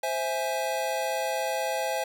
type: chord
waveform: square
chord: C augmented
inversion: none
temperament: equal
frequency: 523.3 / 659.3 / 830.6 Hz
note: C5 / E5 / G#5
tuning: 0 / 0 / 0 cents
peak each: -32 dBFS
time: 0.03-2.04 s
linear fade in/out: 5 ms
effects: none